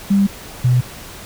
sine tone pair in turn, 198.2 / 124.86 Hz, G3 / B2, +19 / +19 cents, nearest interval minor sixth, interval 800 cents, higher first, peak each -10 dBFS, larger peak neither, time 0.1-0.27 / 0.64-0.81 s, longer neither, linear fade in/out 10 ms, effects pink hiss -35 dBFS RMS until 1.25 s

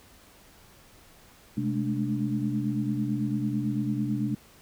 sine tone cluster, 128.3 / 208.4 / 217.4 / 292.9 Hz, C3 / G#3 / A3 / D4, -34 / +6 / -21 / -5 cents, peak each -31 dBFS, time 1.57-4.35 s, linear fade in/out 5 ms, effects pink hiss -55 dBFS RMS until 4.61 s

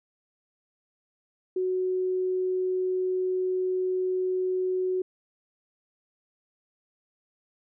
sine tone, 370 Hz, F#4, in tune, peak -24 dBFS, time 1.56-5.02 s, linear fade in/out 5 ms, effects none

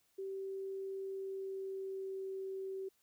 sine tone with pitch glide, 387 to 383.9 Hz, G4 to G4, -22 to -36 cents, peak -39 dBFS, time 0.18-2.89 s, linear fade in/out 10 ms, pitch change -14 cents, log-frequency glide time 1-2.32 s, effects white hiss -75 dBFS RMS until 3.02 s

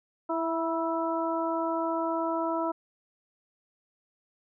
harmonic tone with a mistuned harmonic, 329.6 Hz, E4, in tune, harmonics 1 / 2 / 3 / 4, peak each -31 / -31 / -32 / -35 dBFS, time 0.29-2.72 s, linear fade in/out 10 ms, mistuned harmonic 3, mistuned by -24 cents, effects none

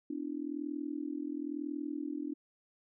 sine tone with amplitude modulation, 293.7 Hz, D4, in tune, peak -31 dBFS, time 0.1-2.34 s, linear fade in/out 5 ms, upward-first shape sine, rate 41 Hz, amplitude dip 95%, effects none

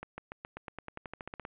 accelerating click train, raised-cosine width 0.5 ms, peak -25 dBFS, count 16, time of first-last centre 0.03-1.451 s, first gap 150 ms, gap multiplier 0.93, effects resampled to 8000 Hz + 10-bit

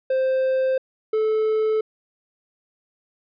triangle tone pair in turn, 523.3 / 435.4 Hz, C5 / A4, 0 / -18 cents, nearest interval minor third, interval 318 cents, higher first, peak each -16 dBFS, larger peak neither, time 0.1-0.78 / 1.13-1.81 s, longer neither, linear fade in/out 5 ms, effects resampled to 11025 Hz

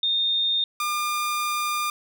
sine / sawtooth tone pair in turn, 3656 / 1203.9 Hz, A#7 / D6, -34 / +43 cents, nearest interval octave + perfect fifth, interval 1923 cents, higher first, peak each -20 / -20 dBFS, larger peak neither, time 0.03-0.64 / 0.8-1.9 s, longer second, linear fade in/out 2 ms, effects none

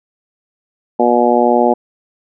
harmonic tone, 120.8 Hz, B2, 38 cents flat, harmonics 2 / 3 / 4 / 5 / 6 / 7, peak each -16 / -16 / -16 / -16 / -16 / -16 dBFS, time 0.99-1.74 s, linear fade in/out 10 ms, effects none

